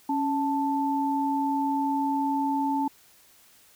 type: tone pair together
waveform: sine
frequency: 277.2 / 880 Hz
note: C#4 / A5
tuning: 0 / 0 cents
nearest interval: octave + minor sixth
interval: 2000 cents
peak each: -26 / -26 dBFS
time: 0.09-2.88 s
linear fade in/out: 5 ms
effects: white hiss -57 dBFS RMS until 3.75 s